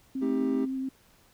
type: tone with vibrato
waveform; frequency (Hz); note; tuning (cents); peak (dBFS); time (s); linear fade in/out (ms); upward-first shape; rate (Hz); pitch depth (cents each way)
sine; 264.1; C4; +16; -29; 0.15-0.89; 5; sine; 8.9; 12
type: chord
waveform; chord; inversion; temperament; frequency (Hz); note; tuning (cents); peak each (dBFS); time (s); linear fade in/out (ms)
triangle; A half-diminished seventh; none; just; 220 / 264 / 316.8 / 396; A3 / C4 / Eb4 / G4; 0 / +16 / +31 / +18; -32 / -33 / -33 / -30; 0.21-0.66; 20
effects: pink hiss -61 dBFS RMS until 1.33 s